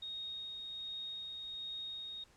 sine tone with tremolo, 3729 Hz, A#7, in tune, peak -40 dBFS, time 0.02-2.24 s, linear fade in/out 5 ms, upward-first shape sine, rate 1.3 Hz, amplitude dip 25%, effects pink hiss -66 dBFS RMS until 2.36 s + low-pass 9000 Hz 12 dB/octave

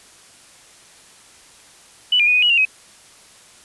sine tone with pitch steps, 2970 / 2407 / 2475 / 2491 / 2915 / 2771 / 2537 Hz, F#7 / D7 / D#7 / D#7 / F#7 / F7 / D#7, +6 / +42 / -10 / +1 / -26 / -14 / +33 cents, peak -12 dBFS, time 2.12-2.652 s, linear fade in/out 5 ms, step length 76 ms, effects white hiss -47 dBFS RMS until 3.64 s + resampled to 24000 Hz

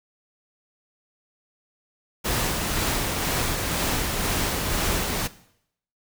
pink noise with tremolo, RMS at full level -24 dBFS, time 2.24-5.28 s, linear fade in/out 20 ms, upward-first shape sine, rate 2 Hz, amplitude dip 30%, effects noise-tail reverb RT60 0.7 s tail -17 dB re dry

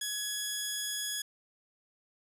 10% pulse tone pair together, 1679 / 3358 Hz, G#6 / G#7, +18 / +18 cents, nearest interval octave, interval 1200 cents, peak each -28 / -31 dBFS, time 0.01-1.22 s, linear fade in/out 5 ms, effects resampled to 32000 Hz + 11-bit

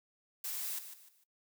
blue noise with echo, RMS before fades -39 dBFS, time 0.44-0.79 s, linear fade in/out 5 ms, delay 150 ms, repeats 3, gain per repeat -10 dB, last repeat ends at 1.24 s, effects noise-tail reverb RT60 0.1 s tail -18 dB re dry

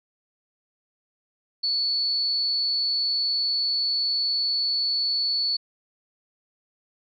sine tone with amplitude modulation, 4435 Hz, C#8, in tune, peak -20 dBFS, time 1.63-5.57 s, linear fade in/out 10 ms, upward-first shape sine, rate 279 Hz, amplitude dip 35%, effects none

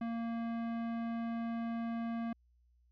sine tone with tanh clipping, 230.8 Hz, A#3, 17 cents flat, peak -37 dBFS, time 0.01-2.33 s, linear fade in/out 5 ms, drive 17 dB, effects added 60 Hz sine -66 dBFS peak until 2.91 s

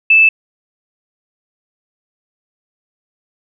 sine tone, 2631 Hz, E7, 4 cents flat, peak -5 dBFS, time 0.1-0.29 s, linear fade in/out 5 ms, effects none

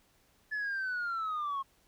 sine linear sweep, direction down, 1730 to 1074 Hz, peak -30 dBFS, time 0.51-1.63 s, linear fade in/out 20 ms, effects tanh soft clip ceiling -30 dBFS + pink hiss -68 dBFS RMS until 1.87 s

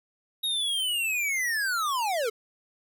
square linear sweep, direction down, 3792 to 418.9 Hz, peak -26 dBFS, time 0.43-2.3 s, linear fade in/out 10 ms, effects none

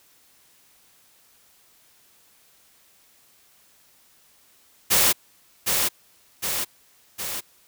white noise with echo, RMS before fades -18 dBFS, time 4.9-5.13 s, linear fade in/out 20 ms, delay 760 ms, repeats 3, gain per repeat -4 dB, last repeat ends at 7.41 s, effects white hiss -58 dBFS RMS until 7.67 s

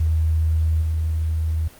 sine tone with level steps, 79.7 Hz, D#2, 42 cents sharp, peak -16 / -19 dBFS, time 0-1.68 s, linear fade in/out 5 ms, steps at 0.81 s, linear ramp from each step 20 ms, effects pink hiss -46 dBFS RMS until 1.79 s + Opus 24 kbps

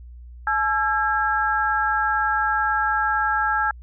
sine tone cluster, 856 / 1341 / 1630 Hz, A5 / E6 / G#6, -48 / +29 / -33 cents, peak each -23 dBFS, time 0.47-3.71 s, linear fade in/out 2 ms, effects added 60 Hz sine -38 dBFS peak until 3.82 s

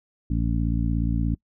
harmonic tone, 56.9 Hz, A#1, 41 cents flat, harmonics 1 / 2 / 3 / 4 / 5, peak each -24 / -27 / -29 / -30 / -31 dBFS, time 0.3-1.35 s, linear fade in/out 5 ms, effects noise-tail reverb RT60 0.1 s tail -25 dB re dry

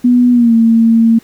sine tone with pitch glide, 245.5 to 227.7 Hz, B3 to A#3, -10 to -40 cents, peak -5 dBFS, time 0.04-1.19 s, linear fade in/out 10 ms, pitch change -130 cents, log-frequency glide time 0.32-0.54 s, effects pink hiss -45 dBFS RMS until 1.23 s

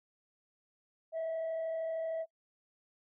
sine tone with frequency modulation, 650 Hz, E5, 24 cents flat, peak -31 dBFS, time 1.12-2.26 s, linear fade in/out 50 ms, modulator 33 Hz, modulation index 0.25, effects noise-tail reverb RT60 0.1 s tail -26 dB re dry + tanh soft clip ceiling -32 dBFS

